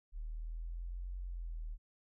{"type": "linear two-way sweep", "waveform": "sine", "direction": "up then down", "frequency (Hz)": [37.82, 45.64, 37.82], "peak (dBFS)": -39, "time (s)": [0.12, 1.78], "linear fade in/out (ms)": 50, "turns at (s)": 1.17, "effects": []}